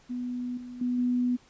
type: tone with level steps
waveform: sine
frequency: 246.9 Hz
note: B3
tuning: in tune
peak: -30 / -38 / -25 / -23 dBFS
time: 0.09-1.37 s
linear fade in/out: 20 ms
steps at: 0.57 / 0.81 / 0.98 s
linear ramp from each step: 5 ms
effects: pink hiss -59 dBFS RMS until 1.49 s + resampled to 16000 Hz